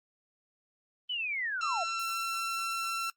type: linear sweep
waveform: sine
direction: down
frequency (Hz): 3053 to 628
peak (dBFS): -31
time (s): 1.09-1.84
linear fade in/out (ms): 10
type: tone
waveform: sawtooth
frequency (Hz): 1348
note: E6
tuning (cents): +38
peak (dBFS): -28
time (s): 1.61-3.1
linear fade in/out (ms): 2
effects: noise-tail reverb RT60 0.1 s tail -19 dB re dry + Opus 24 kbps